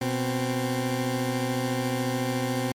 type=tone pair together; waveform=20% pulse; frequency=123.47 / 260.9 Hz; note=B2 / C4; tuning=0 / -5 cents; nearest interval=octave + minor second; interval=1295 cents; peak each=-23 dBFS; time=0.01-2.72 s; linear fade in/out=5 ms; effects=MP3 64 kbps